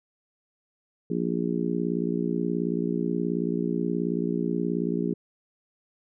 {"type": "harmonic tone", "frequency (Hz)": 58.6, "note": "A#1", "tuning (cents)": 10, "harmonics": [3, 4, 5, 6, 7], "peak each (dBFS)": [-29, -30, -31, -32, -32], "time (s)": [1.1, 5.14], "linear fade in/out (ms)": 5, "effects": []}